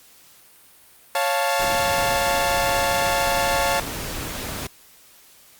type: chord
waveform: sawtooth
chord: Db augmented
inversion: none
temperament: equal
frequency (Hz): 554.4 / 698.5 / 880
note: Db5 / F5 / A5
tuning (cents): 0 / 0 / 0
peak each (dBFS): -20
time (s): 1.15-3.8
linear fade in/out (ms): 2
type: noise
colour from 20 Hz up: pink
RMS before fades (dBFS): -30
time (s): 1.59-4.67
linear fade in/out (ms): 5
effects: white hiss -51 dBFS RMS until 5.59 s + Opus 48 kbps